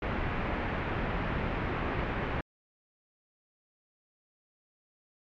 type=low-pass noise; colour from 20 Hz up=pink; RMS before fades=-32 dBFS; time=0.02-2.41 s; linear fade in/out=5 ms; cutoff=2400 Hz; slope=24 dB/octave; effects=MP3 96 kbps